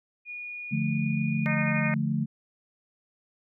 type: tone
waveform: sine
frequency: 2446 Hz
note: D#7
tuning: 30 cents flat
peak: -35 dBFS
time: 0.25-1.93 s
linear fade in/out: 50 ms
type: chord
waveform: sine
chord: D minor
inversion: none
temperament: equal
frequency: 146.83 / 174.61 / 220 Hz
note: D3 / F3 / A3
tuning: 0 / 0 / 0 cents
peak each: -28 / -31 / -28 dBFS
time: 0.71-2.26 s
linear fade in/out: 20 ms
type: harmonic tone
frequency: 307.2 Hz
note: D#4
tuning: 22 cents flat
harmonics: 2 / 3 / 4 / 5 / 6 / 7 / 8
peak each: -35 / -39 / -38 / -37 / -34 / -33 / -37 dBFS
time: 1.46-1.94 s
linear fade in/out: 0 ms
effects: none